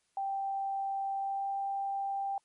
sine tone with pitch glide, 784 to 789 Hz, G5 to G5, 0 to +11 cents, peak -31 dBFS, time 0.17-2.38 s, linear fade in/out 2 ms, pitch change +11 cents, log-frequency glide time 1.15-1.57 s, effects white hiss -75 dBFS RMS until 2.44 s + MP3 48 kbps

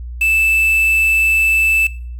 triangle tone with quantisation, 2637 Hz, E7, in tune, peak -10 dBFS, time 0.21-1.87 s, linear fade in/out 5 ms, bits 5, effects noise-tail reverb RT60 0.5 s tail -20 dB re dry + added 60 Hz sine -25 dBFS peak until 2.19 s

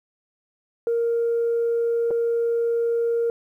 sine tone with dropouts, 466.2 Hz, A#4, in tune, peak -18 dBFS, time 0.87-3.3 s, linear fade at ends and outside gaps 1 ms, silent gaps 2.107-2.111 s, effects tanh soft clip ceiling -16 dBFS + 10-bit

